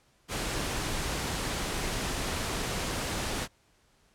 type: noise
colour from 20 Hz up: pink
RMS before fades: -32 dBFS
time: 0.28-3.48 s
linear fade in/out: 50 ms
effects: pink hiss -66 dBFS RMS until 4.14 s + low-pass 10000 Hz 12 dB/octave